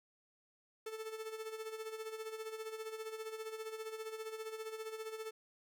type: tone with tremolo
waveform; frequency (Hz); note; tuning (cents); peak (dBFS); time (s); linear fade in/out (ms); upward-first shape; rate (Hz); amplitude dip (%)
45% pulse; 440; A4; 0; -40; 0.86-5.31; 5; sine; 15; 65
effects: none